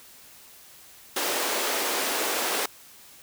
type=high-pass noise; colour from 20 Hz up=pink; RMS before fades=-27 dBFS; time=1.16-2.66 s; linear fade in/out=5 ms; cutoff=330 Hz; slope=24 dB/octave; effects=white hiss -50 dBFS RMS until 3.22 s